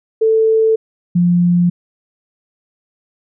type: tone pair in turn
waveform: sine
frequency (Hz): 443 / 175.35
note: A4 / F3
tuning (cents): +12 / +7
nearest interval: octave + major third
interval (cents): 1605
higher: first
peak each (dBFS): -9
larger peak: neither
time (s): 0.21-0.76 / 1.15-1.7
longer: neither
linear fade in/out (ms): 10
effects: none